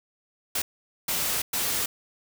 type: noise bursts at uneven times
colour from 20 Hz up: white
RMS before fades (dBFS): -27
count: 3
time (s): 0.55-0.62 / 1.08-1.42 / 1.53-1.86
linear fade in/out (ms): 5
effects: none